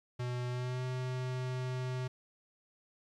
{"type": "tone with pitch glide", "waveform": "square", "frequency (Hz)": [123.47, 127.6], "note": ["B2", "C3"], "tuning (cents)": [0, -43], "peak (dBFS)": -35, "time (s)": [0.19, 2.08], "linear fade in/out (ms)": 10, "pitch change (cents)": 57, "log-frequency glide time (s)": [0.49, 0.84], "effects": ["low-pass 6000 Hz 12 dB/octave", "12-bit"]}